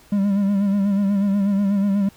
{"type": "tone with vibrato", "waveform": "triangle", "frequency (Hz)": 199.7, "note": "G3", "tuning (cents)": 32, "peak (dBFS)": -14, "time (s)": [0.12, 2.09], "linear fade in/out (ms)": 5, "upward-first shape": "sine", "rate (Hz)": 8.2, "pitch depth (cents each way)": 51, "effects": ["pink hiss -51 dBFS RMS until 2.16 s"]}